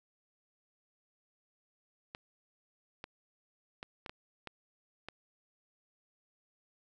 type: clicks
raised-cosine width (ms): 0.3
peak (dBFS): -26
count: 7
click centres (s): 2.149 / 3.041 / 3.829 / 4.062 / 4.095 / 4.473 / 5.086
effects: none